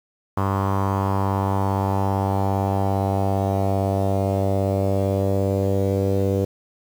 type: tone with low-pass filter sweep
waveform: sawtooth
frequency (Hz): 97.6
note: G2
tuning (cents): -7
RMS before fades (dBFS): -21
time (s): 0.37-6.45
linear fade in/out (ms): 5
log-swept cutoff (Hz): 1100 to 480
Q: 4
effects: 7-bit